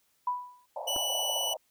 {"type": "tone with exponential decay", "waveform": "sine", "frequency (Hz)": 987.8, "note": "B5", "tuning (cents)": 0, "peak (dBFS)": -24, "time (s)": [0.27, 0.66], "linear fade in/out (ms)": 5, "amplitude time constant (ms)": 83}
{"type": "band-pass noise", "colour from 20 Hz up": "pink", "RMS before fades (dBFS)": -37, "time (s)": [0.76, 1.57], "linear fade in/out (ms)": 5, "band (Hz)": [530, 960], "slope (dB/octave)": 96}
{"type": "tone", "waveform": "sawtooth", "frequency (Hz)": 2960, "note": "F#7", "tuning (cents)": 0, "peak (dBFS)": -26, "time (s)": [0.87, 1.54], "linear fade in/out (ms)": 10}
{"type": "clicks", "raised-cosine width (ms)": 1, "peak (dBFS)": [-24, -27], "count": 2, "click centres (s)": [0.962, 0.965]}
{"effects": ["white hiss -71 dBFS RMS until 1.7 s"]}